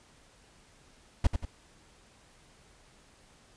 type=noise with echo; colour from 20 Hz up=brown; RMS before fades=-20 dBFS; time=1.24-1.27 s; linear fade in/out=5 ms; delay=91 ms; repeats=2; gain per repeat=-7 dB; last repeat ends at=1.452 s; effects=pink hiss -60 dBFS RMS until 3.56 s + resampled to 22050 Hz